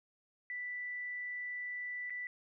sine tone with dropouts, 1975.5 Hz, B6, in tune, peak -38 dBFS, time 0.5-2.27 s, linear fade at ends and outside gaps 1 ms, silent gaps 2.098-2.104 s, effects none

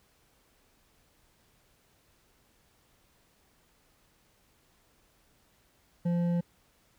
sine tone with hard clipping, 172.9 Hz, F3, 17 cents flat, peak -27 dBFS, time 6.05-6.41 s, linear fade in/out 10 ms, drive 7 dB, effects pink hiss -67 dBFS RMS until 6.98 s

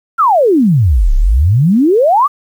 sine exponential two-way sweep, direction down then up, 1430 to 30.58 to 1227 Hz, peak -6 dBFS, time 0.18-2.28 s, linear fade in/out 20 ms, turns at 1.14 s, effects 7-bit

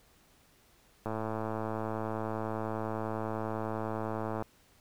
click train, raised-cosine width 1 ms, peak -21 dBFS, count 371, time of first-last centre 1.06-4.424 s, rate 110 Hz, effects pink hiss -64 dBFS RMS until 4.8 s

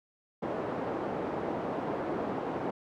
pink band-pass noise, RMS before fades -34 dBFS, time 0.42-2.71 s, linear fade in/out 10 ms, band 260 to 790 Hz, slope 12 dB/octave, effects none

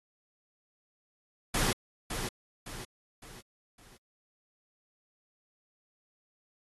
pink noise with echo, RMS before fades -29 dBFS, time 1.54-1.73 s, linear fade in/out 5 ms, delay 560 ms, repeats 4, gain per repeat -7 dB, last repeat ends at 3.97 s, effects AAC 32 kbps

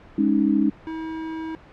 sine chord, Ab suspended fourth, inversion none, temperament equal, 207.7 / 277.2 / 311.1 Hz, Ab3 / Db4 / Eb4, 0 / 0 / 0 cents, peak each -21 dBFS, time 0.18-0.7 s, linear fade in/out 5 ms
square tone, 321 Hz, E4, 46 cents flat, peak -29 dBFS, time 0.87-1.55 s, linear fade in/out 0 ms
effects pink hiss -47 dBFS RMS until 1.72 s + low-pass 2000 Hz 12 dB/octave

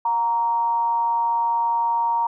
sine tone with frequency modulation, 932.3 Hz, A#5, in tune, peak -18 dBFS, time 0.05-2.27 s, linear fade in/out 5 ms, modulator 210 Hz, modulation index 0.31, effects none

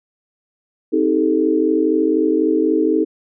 sine chord, A half-diminished seventh, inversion first, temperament just, 264 / 316.8 / 396 / 440 Hz, C4 / Eb4 / G4 / A4, +16 / +31 / +18 / 0 cents, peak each -22 / -16 / -21 / -19 dBFS, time 0.92-3.05 s, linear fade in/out 20 ms, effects none

